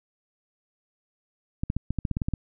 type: clicks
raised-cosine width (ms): 5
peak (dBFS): -14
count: 11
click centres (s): 1.635 / 1.701 / 1.766 / 1.906 / 1.987 / 2.052 / 2.113 / 2.169 / 2.218 / 2.285 / 2.337
effects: none